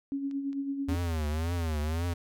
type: tone with tremolo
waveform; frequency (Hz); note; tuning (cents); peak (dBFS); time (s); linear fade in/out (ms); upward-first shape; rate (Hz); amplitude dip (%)
sine; 277.2; C#4; 0; -28; 0.12-0.95; 0; sine; 9; 50
type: clicks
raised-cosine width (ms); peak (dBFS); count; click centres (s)
0.2; -37; 3; 0.312 / 0.53 / 0.916
type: tone with vibrato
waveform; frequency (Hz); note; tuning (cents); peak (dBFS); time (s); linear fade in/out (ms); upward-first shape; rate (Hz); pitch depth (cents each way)
square; 80.7; E2; -36; -29; 0.88-2.14; 10; triangle; 1.9; 160
effects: none